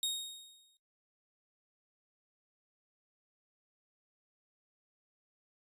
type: tone with exponential decay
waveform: sawtooth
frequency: 3735 Hz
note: A#7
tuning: 3 cents sharp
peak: -27 dBFS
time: 0.03-0.77 s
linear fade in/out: 1 ms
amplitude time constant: 160 ms
effects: noise-tail reverb RT60 0.3 s tail -26 dB re dry + resampled to 32000 Hz